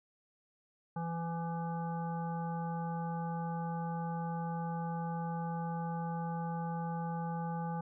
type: harmonic tone with a mistuned harmonic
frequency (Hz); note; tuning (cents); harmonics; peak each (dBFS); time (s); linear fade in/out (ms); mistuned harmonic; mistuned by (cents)
167.3; E3; +26; 1 / 3 / 5 / 7 / 9; -36 / -46 / -40 / -49 / -54; 0.96-7.81; 5; 7; +22
effects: none